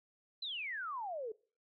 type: exponential sweep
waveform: sine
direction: down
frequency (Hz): 4116 to 418.1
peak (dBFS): -38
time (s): 0.42-1.32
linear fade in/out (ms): 5
effects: noise-tail reverb RT60 0.4 s tail -22 dB re dry